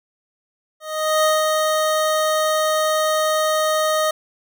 25% pulse tone with ADSR envelope, 622.3 Hz, D#5, in tune, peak -10 dBFS, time 0.8-4.11 s, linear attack 440 ms, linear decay 180 ms, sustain -3 dB, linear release 5 ms, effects none

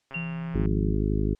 click train, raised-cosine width 0.5 ms, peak -28 dBFS, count 75, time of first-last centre 0.11-0.658 s, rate 135 Hz
sine tone with exponential decay, 2759 Hz, F7, 22 cents flat, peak -28 dBFS, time 0.14-0.54 s, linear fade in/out 5 ms, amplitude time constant 86 ms
sine tone with pitch glide, 166.8 to 173.48 Hz, E3 to F3, +21 to -11 cents, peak -30 dBFS, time 0.15-0.95 s, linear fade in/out 20 ms, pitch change +68 cents, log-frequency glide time 0.49-0.67 s
harmonic tone, 51.91 Hz, G#1, in tune, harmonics 1 / 2 / 3 / 4 / 5 / 6 / 7 / 8, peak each -26 / -29 / -31 / -32 / -33 / -34 / -34 / -35 dBFS, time 0.54-1.35 s, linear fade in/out 10 ms
effects white hiss -73 dBFS RMS until 1.39 s + low-pass 6000 Hz 12 dB/octave

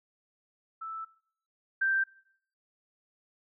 sine tone pair in turn, 1318.5 / 1568 Hz, E6 / G6, 0 / 0 cents, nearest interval minor third, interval 300 cents, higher second, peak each -36 / -24 dBFS, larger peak second, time 0.81-1.05 / 1.81-2.04 s, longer first, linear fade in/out 10 ms, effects noise-tail reverb RT60 0.6 s tail -21 dB re dry

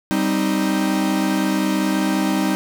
45% pulse chord, C minor, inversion second, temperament equal, 196 / 261.6 / 311.1 Hz, G3 / C4 / Eb4, 0 / 0 / 0 cents, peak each -21 / -24 / -21 dBFS, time 0.11-2.55 s, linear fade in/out 0 ms, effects none

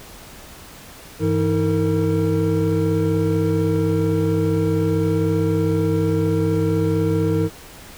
triangle tone cluster, 99.7 / 163.9 / 319.6 / 456.1 Hz, G2 / E3 / D#4 / A#4, +30 / -10 / +47 / -38 cents, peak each -20 dBFS, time 1.19-7.5 s, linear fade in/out 50 ms, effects pink hiss -41 dBFS RMS until 7.97 s

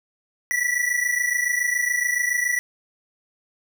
square tone pair together, 1941.9 / 1969 Hz, B6 / B6, -30 / -6 cents, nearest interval unison, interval 24 cents, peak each -24 dBFS, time 0.51-2.59 s, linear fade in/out 0 ms, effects none

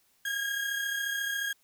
35% pulse tone pair together, 1627 / 1661.2 Hz, G#6 / G#6, -36 / 0 cents, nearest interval unison, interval 36 cents, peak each -29 / -36 dBFS, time 0.25-1.53 s, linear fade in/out 5 ms, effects white hiss -68 dBFS RMS until 1.63 s

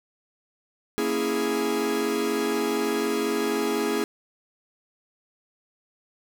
45% pulse chord, A# half-diminished seventh, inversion none, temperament equal, 233.1 / 277.2 / 329.6 / 415.3 Hz, A#3 / C#4 / E4 / G#4, 0 / 0 / 0 / 0 cents, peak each -31 / -31 / -30 / -26 dBFS, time 0.98-4.04 s, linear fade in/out 0 ms, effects none

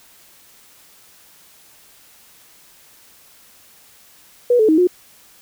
sine tone with pitch steps, 486.9 / 434.6 / 314.8 / 359.3 Hz, B4 / A4 / D#4 / F4, -25 / -21 / +20 / +49 cents, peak -10 dBFS, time 4.5-4.872 s, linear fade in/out 5 ms, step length 93 ms, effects white hiss -49 dBFS RMS until 5.41 s

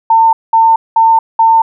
sine tone bursts, 902 Hz, A5, 43 cents sharp, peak -4 dBFS, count 4, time 0.1-1.62 s, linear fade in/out 5 ms, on 230 ms, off 200 ms, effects none

